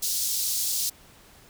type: high-pass noise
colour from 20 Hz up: pink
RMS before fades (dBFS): -27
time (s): 0.02-0.9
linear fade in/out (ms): 10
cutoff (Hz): 4500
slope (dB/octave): 24
effects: pink hiss -53 dBFS RMS until 1.49 s